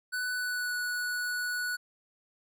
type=tone with pitch glide; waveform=square; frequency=1493 to 1472.4 Hz; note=F#6 to F#6; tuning=+15 to -9 cents; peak=-31 dBFS; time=0.12-1.77 s; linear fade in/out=20 ms; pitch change=-24 cents; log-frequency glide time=0.34-0.76 s; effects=none